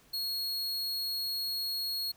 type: tone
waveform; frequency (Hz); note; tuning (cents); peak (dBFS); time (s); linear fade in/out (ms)
45% pulse; 4311; C#8; -49; -31; 0.13-2.12; 10
effects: pink hiss -62 dBFS RMS until 2.16 s